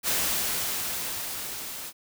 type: noise with level ramp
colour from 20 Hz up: white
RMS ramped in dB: -25 to -38 dBFS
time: 0.03-1.93 s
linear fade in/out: 50 ms
effects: none